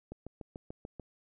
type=click train; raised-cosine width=2 ms; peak=-29 dBFS; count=7; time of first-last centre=0.12-0.997 s; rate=6.84 Hz; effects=none